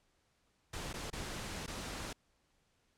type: noise with dropouts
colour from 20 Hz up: pink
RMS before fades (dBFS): -42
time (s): 0.73-2.13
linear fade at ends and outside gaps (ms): 5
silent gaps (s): 0.93-0.939 / 1.102-1.129 / 1.664-1.677
effects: pink hiss -75 dBFS RMS until 2.97 s + low-pass 9000 Hz 12 dB/octave